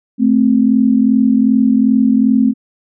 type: tone pair together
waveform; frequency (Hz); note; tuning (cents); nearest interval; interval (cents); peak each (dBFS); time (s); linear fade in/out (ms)
sine; 219 / 261.6; A3 / C4; -8 / 0; minor third; 308; -11; 0.18-2.54; 50
effects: none